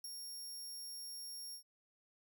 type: tone with ADSR envelope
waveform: 20% pulse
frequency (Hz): 5550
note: F8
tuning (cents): -12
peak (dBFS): -37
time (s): 0.04-1.63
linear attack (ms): 4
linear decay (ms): 23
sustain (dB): -3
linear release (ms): 91
effects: none